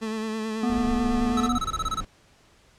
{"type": "tone with vibrato", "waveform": "30% pulse", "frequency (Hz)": 219.4, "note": "A3", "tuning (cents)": -5, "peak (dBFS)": -25, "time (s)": [0.01, 1.49], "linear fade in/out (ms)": 20, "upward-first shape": "sine", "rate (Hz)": 9.2, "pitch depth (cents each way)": 31}
{"type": "harmonic tone", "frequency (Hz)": 243.1, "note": "B3", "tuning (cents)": -27, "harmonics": [1, 3, 5], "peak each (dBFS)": [-23, -33, -37], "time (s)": [0.63, 1.58], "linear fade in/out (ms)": 5}
{"type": "noise", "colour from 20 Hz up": "brown", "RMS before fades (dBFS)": -33, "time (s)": [0.69, 2.05], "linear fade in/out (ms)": 5}
{"type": "tone bursts", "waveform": "square", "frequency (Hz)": 1300, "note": "E6", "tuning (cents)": -24, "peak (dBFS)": -25, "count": 11, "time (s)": [1.37, 2.006], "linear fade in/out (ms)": 5, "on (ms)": 36, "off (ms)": 24}
{"effects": ["pink hiss -58 dBFS RMS until 2.78 s", "low-pass 8000 Hz 12 dB/octave"]}